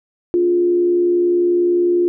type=tone with frequency modulation; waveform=sine; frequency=351.1 Hz; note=F4; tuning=9 cents sharp; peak=-12 dBFS; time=0.34-2.08 s; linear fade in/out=0 ms; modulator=71.2 Hz; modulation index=0.3; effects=none